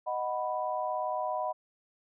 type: chord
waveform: sine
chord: B major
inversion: first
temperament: equal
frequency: 622.3 / 740 / 987.8 Hz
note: D#5 / F#5 / B5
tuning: 0 / 0 / 0 cents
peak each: -34 dBFS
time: 0.06-1.53 s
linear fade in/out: 20 ms
effects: none